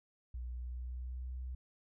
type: tone with pitch glide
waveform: sine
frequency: 60.9 to 63.27 Hz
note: B1 to B1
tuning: -24 to +43 cents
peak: -39 dBFS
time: 0.34-1.55 s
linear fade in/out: 5 ms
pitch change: +67 cents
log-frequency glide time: 0.51-1.35 s
effects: none